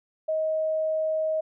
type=tone; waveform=sine; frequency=630 Hz; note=D#5; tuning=21 cents sharp; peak=-23 dBFS; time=0.28-1.41 s; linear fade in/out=10 ms; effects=none